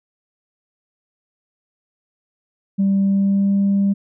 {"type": "tone with pitch glide", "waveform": "sine", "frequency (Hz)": [196, 198.39], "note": ["G3", "G3"], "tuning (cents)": [0, 21], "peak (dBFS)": -12, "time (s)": [2.78, 3.94], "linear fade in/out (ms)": 20, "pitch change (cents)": 21, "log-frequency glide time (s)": [3.01, 3.52], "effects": ["tanh soft clip ceiling -11 dBFS"]}